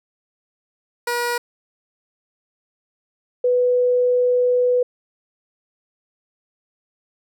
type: tone pair in turn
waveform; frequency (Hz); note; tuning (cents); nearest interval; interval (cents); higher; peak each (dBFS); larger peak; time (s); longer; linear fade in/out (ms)
15% pulse / sine; 480 / 494.9; B4 / B4; -49 / +4; minor second; 53; second; -14 / -14; neither; 1.07-1.38 / 3.44-4.83; second; 5
effects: none